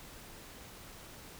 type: silence
effects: pink hiss -51 dBFS RMS until 1.39 s